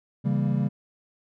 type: chord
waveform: triangle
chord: C# diminished seventh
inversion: none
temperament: equal with one note detuned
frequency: 138.59 / 164.81 / 197.36 / 233.1 Hz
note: C#3 / E3 / G3 / Bb3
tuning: 0 / 0 / +12 / 0 cents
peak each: -23 / -29 / -24 / -29 dBFS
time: 0.24-0.69 s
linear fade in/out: 20 ms
effects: none